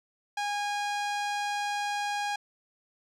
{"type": "tone", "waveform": "sawtooth", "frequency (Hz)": 820, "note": "G#5", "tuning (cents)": -22, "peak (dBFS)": -25, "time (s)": [0.37, 2.36], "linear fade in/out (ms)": 5, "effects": ["low-pass 7000 Hz 12 dB/octave"]}